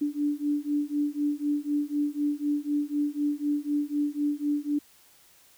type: beating tone pair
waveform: sine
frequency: 290.5 / 294.5 Hz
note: D4 / D4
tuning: -19 / +5 cents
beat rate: 4 Hz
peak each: -28 dBFS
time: 0.01-4.79 s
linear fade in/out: 10 ms
effects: white hiss -58 dBFS RMS until 5.57 s